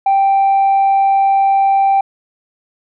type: tone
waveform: sine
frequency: 784 Hz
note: G5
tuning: in tune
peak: -7 dBFS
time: 0.06-2.01 s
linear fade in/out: 5 ms
effects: tanh soft clip ceiling -7 dBFS